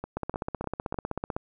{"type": "two click trains", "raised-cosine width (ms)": 1, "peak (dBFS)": [-16, -20], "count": [20, 4], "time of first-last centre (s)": [[0.17, 1.365], [0.04, 0.944]], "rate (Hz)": [15.9, 3.32], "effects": []}